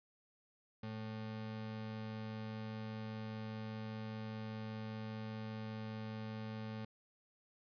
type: ring-modulated tone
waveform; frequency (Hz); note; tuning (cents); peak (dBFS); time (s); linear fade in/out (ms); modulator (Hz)
square; 165.1; E3; +3; -40; 0.83-6.85; 5; 52.5
effects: resampled to 11025 Hz